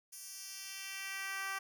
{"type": "tone with high-pass filter sweep", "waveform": "10% pulse", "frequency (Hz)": 388.8, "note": "G4", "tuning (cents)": -14, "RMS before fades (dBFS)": -43, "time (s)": [0.12, 1.59], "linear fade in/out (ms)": 10, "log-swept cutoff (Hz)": [7900, 1100], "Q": 1.2, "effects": []}